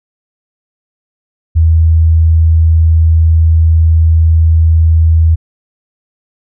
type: tone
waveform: sine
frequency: 81 Hz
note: E2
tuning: 30 cents flat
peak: -4 dBFS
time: 1.55-5.36 s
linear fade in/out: 20 ms
effects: none